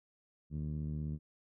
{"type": "tone with low-pass filter", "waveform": "10% pulse", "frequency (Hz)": 75.9, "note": "D#2", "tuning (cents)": -42, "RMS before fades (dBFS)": -38, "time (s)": [0.5, 1.19], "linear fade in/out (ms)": 50, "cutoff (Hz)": 170, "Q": 1.7, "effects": []}